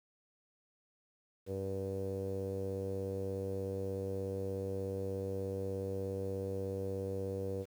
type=tone with low-pass filter; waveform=sawtooth; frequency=96.7 Hz; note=G2; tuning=23 cents flat; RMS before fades=-38 dBFS; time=1.46-7.66 s; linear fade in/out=50 ms; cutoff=480 Hz; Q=6.9; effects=10-bit